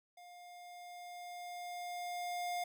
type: tone with level ramp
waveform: square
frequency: 708 Hz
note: F5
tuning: 23 cents sharp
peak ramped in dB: -54 to -36 dBFS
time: 0.17-2.64 s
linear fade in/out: 5 ms
effects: none